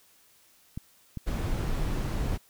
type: clicks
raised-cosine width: 5 ms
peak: -22 dBFS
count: 2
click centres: 0.775 / 1.173 s
type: noise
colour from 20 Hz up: brown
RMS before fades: -29 dBFS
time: 1.26-2.38 s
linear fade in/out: 20 ms
effects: white hiss -61 dBFS RMS until 2.49 s